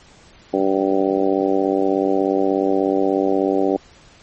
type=harmonic tone; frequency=96.6 Hz; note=G2; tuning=25 cents flat; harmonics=2 / 3 / 4 / 5 / 6 / 7 / 8; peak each=-30 / -20 / -20 / -23 / -24 / -29 / -26 dBFS; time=0.53-3.77 s; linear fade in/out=10 ms; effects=pink hiss -48 dBFS RMS until 4.22 s + MP3 32 kbps